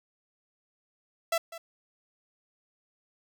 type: tone with echo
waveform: sawtooth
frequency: 666 Hz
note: E5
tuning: 18 cents sharp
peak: -21 dBFS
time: 1.32-1.38 s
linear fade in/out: 5 ms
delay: 200 ms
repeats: 1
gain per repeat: -15 dB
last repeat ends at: 1.58 s
effects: none